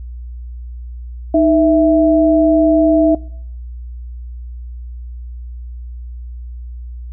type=tone pair together; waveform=sine; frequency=311.1 / 658.8 Hz; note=D#4 / E5; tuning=0 / -1 cents; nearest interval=octave + minor second; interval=1299 cents; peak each=-11 dBFS; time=1.34-3.15 s; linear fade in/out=5 ms; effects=noise-tail reverb RT60 0.6 s tail -23 dB re dry + added 60 Hz sine -26 dBFS peak until 7.12 s